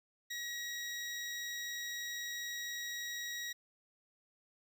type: tone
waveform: 20% pulse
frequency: 1907 Hz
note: A#6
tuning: 39 cents sharp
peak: -34 dBFS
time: 0.3-3.53 s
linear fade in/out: 10 ms
effects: none